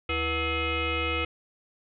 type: tone with frequency modulation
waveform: sine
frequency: 1302 Hz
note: E6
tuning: 22 cents flat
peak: -25 dBFS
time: 0.09-1.25 s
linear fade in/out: 5 ms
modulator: 408 Hz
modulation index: 4
effects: none